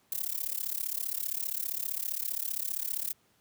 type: noise with amplitude modulation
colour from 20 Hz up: violet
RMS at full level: -30 dBFS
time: 0.12-3.13 s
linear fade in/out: 2 ms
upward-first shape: sine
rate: 35.2 Hz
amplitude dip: 95%
effects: pink hiss -68 dBFS RMS until 3.4 s + high-pass 100 Hz 12 dB/octave